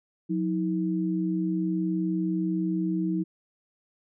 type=tone pair together; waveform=sine; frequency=180.64 / 320.1 Hz; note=F#3 / D#4; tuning=-41 / +49 cents; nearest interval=minor seventh; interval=990 cents; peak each=-27 dBFS; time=0.29-3.24 s; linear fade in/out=20 ms; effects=none